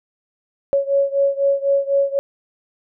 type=beating tone pair; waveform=sine; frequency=554.4 / 558.4 Hz; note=C#5 / C#5; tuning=0 / +13 cents; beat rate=4 Hz; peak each=-17 / -19 dBFS; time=0.73-2.19 s; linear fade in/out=0 ms; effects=none